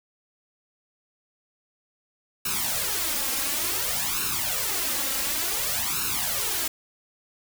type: noise with flanger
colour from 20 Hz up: white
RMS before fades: -27 dBFS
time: 2.45-6.68 s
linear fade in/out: 5 ms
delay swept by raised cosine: 0.74 to 3.74 ms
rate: 0.56 Hz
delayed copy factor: +0.9
effects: none